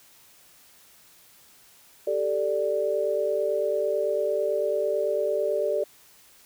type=chord; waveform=sine; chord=G suspended second; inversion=none; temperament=just; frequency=392 / 441 / 588 Hz; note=G4 / A4 / D5; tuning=0 / +4 / +2 cents; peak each=-29 / -28 / -25 dBFS; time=2.07-5.84 s; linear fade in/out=5 ms; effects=white hiss -55 dBFS RMS until 6.45 s